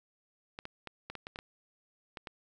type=clicks; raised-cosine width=0.3 ms; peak=-25 dBFS; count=10; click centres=0.589 / 0.654 / 0.873 / 1.1 / 1.153 / 1.269 / 1.359 / 1.389 / 2.172 / 2.272 s; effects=11-bit